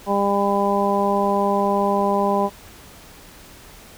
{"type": "harmonic tone", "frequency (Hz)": 200.3, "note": "G3", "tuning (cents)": 38, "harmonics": [1, 2, 3, 4, 5], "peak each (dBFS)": [-23, -23, -23, -23, -23], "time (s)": [0.06, 2.5], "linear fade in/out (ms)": 50, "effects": ["pink hiss -44 dBFS RMS until 3.97 s"]}